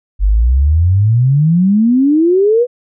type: exponential sweep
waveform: sine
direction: up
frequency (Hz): 46.25 to 503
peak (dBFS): -7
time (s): 0.19-2.67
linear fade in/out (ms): 50
effects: none